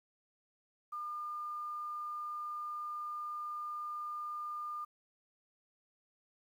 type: tone with quantisation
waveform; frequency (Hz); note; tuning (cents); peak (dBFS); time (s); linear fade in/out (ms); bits
sine; 1206; D6; +46; -38; 0.92-4.85; 10; 11
effects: none